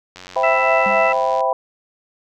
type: click train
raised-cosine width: 0.2 ms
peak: -19 dBFS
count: 115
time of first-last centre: 0.16-1.406 s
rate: 91.5 Hz
type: chord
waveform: sine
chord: C major seventh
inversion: none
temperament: equal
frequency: 523.3 / 659.3 / 784 / 987.8 Hz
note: C5 / E5 / G5 / B5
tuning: 0 / 0 / 0 / 0 cents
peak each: -21 dBFS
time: 0.36-1.53 s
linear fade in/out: 2 ms
type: harmonic tone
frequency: 663 Hz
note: E5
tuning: 10 cents sharp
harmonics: 1 / 2 / 3 / 4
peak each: -22 / -22 / -22 / -22 dBFS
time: 0.43-1.13 s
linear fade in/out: 10 ms
type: tone with exponential decay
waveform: sine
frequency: 200 Hz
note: G3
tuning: 35 cents sharp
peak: -24 dBFS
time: 0.86-1.27 s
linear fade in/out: 2 ms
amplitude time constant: 89 ms
effects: none